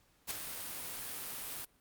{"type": "noise with ADSR envelope", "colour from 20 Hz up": "white", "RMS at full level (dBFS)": -35, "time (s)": [0.27, 1.65], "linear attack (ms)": 38, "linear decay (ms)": 4, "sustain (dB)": -7, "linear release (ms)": 6, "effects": ["pink hiss -70 dBFS RMS until 1.8 s", "Opus 48 kbps"]}